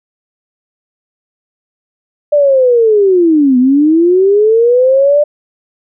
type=linear two-way sweep; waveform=sine; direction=down then up; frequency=597 to 245.5 to 597 Hz; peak=-5 dBFS; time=2.32-5.24 s; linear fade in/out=10 ms; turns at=3.58 s; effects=none